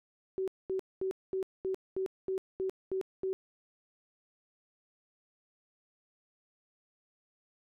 sine tone bursts, 379.6 Hz, F#4, 44 cents sharp, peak -30 dBFS, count 10, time 0.38-3.33 s, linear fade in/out 0 ms, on 97 ms, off 220 ms, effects none

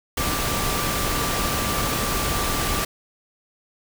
sine tone in noise, 1174.7 Hz, D6, in tune, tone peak -30 dBFS, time 0.17-2.85 s, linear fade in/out 5 ms, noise pink, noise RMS -24 dBFS, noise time 0.17-2.85 s, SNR -9 dB, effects none

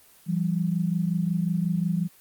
sine tone pair together, 168.07 / 193.6 Hz, E3 / G3, +34 / -21 cents, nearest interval major second, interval 245 cents, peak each -24 / -27 dBFS, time 0.26-2.09 s, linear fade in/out 50 ms, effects white hiss -55 dBFS RMS until 2.2 s + Opus 24 kbps

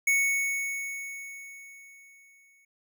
square tone with exponential decay, 2217 Hz, C#7, in tune, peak -21 dBFS, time 0.07-2.65 s, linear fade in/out 5 ms, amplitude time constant 560 ms, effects none

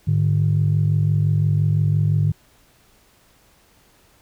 sine tone pair together, 104.7 / 150.54 Hz, G#2 / D3, +15 / +43 cents, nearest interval tritone, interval 628 cents, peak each -17 dBFS, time 0.07-2.32 s, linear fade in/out 10 ms, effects tanh soft clip ceiling -9 dBFS + pink hiss -56 dBFS RMS until 4.21 s

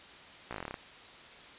slowing click train, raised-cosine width 0.5 ms, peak -23 dBFS, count 11, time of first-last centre 0.51-0.742 s, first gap 16 ms, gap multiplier 1.08, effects white hiss -51 dBFS RMS until 1.58 s + resampled to 8000 Hz

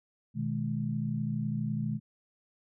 sine chord, G# minor, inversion first, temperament equal with one note detuned, 123.47 / 155.56 / 211.4 Hz, B2 / D#3 / G#3, 0 / 0 / +31 cents, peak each -34 / -34 / -33 dBFS, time 0.34-2 s, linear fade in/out 50 ms, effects none

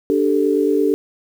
sine chord, D suspended fourth, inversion none, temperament just, 293.7 / 391.6 / 440.5 Hz, D4 / G4 / A4, 0 / -2 / +2 cents, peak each -18 dBFS, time 0.1-0.94 s, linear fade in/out 0 ms, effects 7-bit

